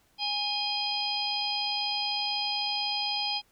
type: harmonic tone with a mistuned harmonic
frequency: 828 Hz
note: G#5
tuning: 5 cents flat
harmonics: 1 / 3 / 4 / 5 / 6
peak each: -34 / -37 / -33 / -37 / -32 dBFS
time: 0.18-3.42 s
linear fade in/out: 50 ms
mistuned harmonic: 4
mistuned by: -54 cents
effects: pink hiss -66 dBFS RMS until 3.51 s

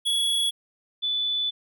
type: tone pair in turn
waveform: square / sine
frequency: 3366 / 3483 Hz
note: G#7 / A7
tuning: +23 / -18 cents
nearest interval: minor second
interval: 59 cents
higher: second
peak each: -22 / -23 dBFS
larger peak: first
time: 0.05-0.51 / 1.02-1.51 s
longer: second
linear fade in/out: 20 ms
effects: none

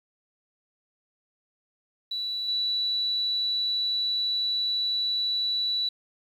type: tone with level steps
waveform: sine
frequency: 3946 Hz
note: B7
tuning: 2 cents flat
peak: -28 / -24 dBFS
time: 2.11-5.89 s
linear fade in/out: 5 ms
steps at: 2.48 s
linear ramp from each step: 5 ms
effects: 9-bit

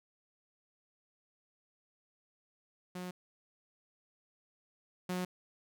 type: tone pair in turn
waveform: sawtooth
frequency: 180.9 / 181.56 Hz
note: F#3 / F#3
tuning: -39 / -32 cents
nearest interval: unison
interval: 7 cents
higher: second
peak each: -36 / -30 dBFS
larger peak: second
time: 2.95-3.11 / 5.09-5.25 s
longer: neither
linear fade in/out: 5 ms
effects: none

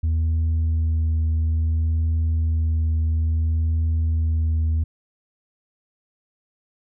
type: tone with vibrato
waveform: sine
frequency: 80.3 Hz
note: E2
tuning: 45 cents flat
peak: -15 dBFS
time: 0.03-4.84 s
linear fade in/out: 10 ms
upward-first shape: triangle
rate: 0.59 Hz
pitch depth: 13 cents each way
effects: tanh soft clip ceiling -17 dBFS

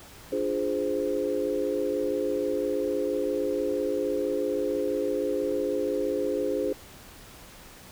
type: chord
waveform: sine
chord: D half-diminished seventh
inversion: none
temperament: equal with one note detuned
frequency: 293.7 / 349.2 / 415.3 / 519.6 Hz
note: D4 / F4 / Ab4 / C5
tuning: 0 / 0 / 0 / -12 cents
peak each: -32 / -33 / -29 / -29 dBFS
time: 0.32-6.73 s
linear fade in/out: 5 ms
effects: pink hiss -48 dBFS RMS until 7.91 s

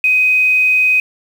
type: tone with quantisation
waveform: sine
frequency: 2511 Hz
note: D#7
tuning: 15 cents sharp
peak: -9 dBFS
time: 0.04-1 s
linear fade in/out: 2 ms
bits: 6
effects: none

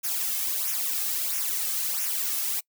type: noise with flanger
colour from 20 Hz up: blue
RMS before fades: -28 dBFS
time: 0.03-2.61 s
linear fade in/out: 20 ms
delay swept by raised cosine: 0.23 to 2.13 ms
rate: 1.5 Hz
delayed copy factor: -0.7
effects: noise-tail reverb RT60 0.1 s tail -26 dB re dry

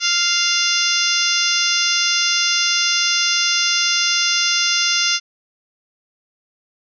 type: harmonic tone with a mistuned harmonic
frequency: 697 Hz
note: F5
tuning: 4 cents flat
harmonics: 2 / 3 / 4 / 5 / 6 / 7 / 8 / 9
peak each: -24 / -25 / -22 / -23 / -27 / -22 / -23 / -24 dBFS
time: 0-5.2 s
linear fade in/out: 50 ms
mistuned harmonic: 7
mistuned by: +27 cents
effects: none

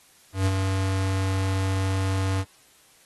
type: tone with ADSR envelope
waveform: square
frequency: 95.7 Hz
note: G2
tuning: 41 cents flat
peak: -19 dBFS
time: 0.33-2.45 s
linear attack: 130 ms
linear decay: 40 ms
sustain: -4 dB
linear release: 52 ms
effects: white hiss -56 dBFS RMS until 3.05 s + AAC 32 kbps

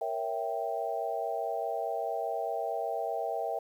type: chord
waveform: sine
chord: A# diminished seventh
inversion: none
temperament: equal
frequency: 466.2 / 554.4 / 659.3 / 784 Hz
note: A#4 / C#5 / E5 / G5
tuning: 0 / 0 / 0 / 0 cents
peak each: -37 / -39 / -34 / -35 dBFS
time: 0.01-3.59 s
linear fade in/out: 5 ms
effects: 10-bit

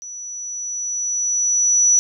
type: tone with level ramp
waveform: sine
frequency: 5910 Hz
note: F#8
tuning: 3 cents flat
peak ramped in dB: -31 to -10 dBFS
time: 0.02-1.99 s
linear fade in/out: 0 ms
effects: none

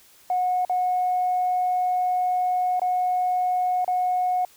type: tone with dropouts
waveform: sine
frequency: 729 Hz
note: F#5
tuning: 26 cents flat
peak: -19 dBFS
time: 0.3-4.45 s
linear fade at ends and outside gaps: 2 ms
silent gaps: 0.65-0.696 / 2.796-2.817 / 3.846-3.878 s
effects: tanh soft clip ceiling -15 dBFS + white hiss -54 dBFS RMS until 4.56 s

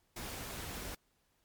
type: noise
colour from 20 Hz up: pink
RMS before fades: -43 dBFS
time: 0.16-0.95 s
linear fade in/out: 5 ms
effects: pink hiss -75 dBFS RMS until 1.44 s + MP3 96 kbps

